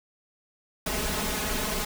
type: noise with comb filter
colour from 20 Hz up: pink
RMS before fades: -29 dBFS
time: 0.86-1.85 s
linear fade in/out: 5 ms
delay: 4.7 ms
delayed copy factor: +0.95
effects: none